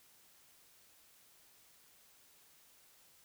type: silence
effects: white hiss -65 dBFS RMS until 3.24 s